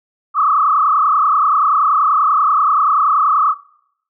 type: tone with frequency modulation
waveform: sine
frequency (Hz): 1206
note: D6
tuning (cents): +46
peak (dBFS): -10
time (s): 0.34-3.55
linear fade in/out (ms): 50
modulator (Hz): 30.4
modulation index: 3
effects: noise-tail reverb RT60 0.7 s tail -21 dB re dry